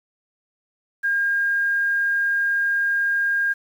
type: tone with quantisation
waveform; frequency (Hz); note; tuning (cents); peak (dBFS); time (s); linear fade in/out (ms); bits
sine; 1614; G#6; -50; -18; 1.03-3.54; 20; 8
effects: none